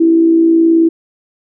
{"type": "tone with amplitude modulation", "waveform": "sine", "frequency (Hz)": 329.6, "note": "E4", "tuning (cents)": 0, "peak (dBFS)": -4, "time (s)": [0, 0.89], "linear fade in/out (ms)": 10, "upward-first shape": "sine", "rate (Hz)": 58.9, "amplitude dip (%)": 40, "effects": []}